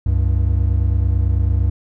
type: tone pair together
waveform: triangle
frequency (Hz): 67.46 / 96.4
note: C#2 / G2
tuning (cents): -46 / -28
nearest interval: tritone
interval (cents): 618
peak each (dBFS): -14 / -15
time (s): 0.06-1.7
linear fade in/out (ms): 5
effects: none